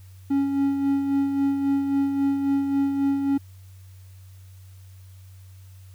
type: tone with tremolo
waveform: triangle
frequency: 277.2 Hz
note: C#4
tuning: in tune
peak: -16 dBFS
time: 0.3-3.38 s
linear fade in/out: 10 ms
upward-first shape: sine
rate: 3.7 Hz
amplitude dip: 45%
effects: added 94 Hz sine -43 dBFS peak until 5.94 s + white hiss -59 dBFS RMS until 5.94 s